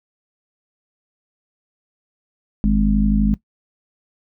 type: harmonic tone with a mistuned harmonic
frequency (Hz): 51.91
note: G#1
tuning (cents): 0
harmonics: 1 / 3 / 4 / 5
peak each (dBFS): -17 / -26 / -16 / -25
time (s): 2.64-3.34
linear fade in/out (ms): 0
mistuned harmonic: 1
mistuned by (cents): -76
effects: noise-tail reverb RT60 0.1 s tail -18 dB re dry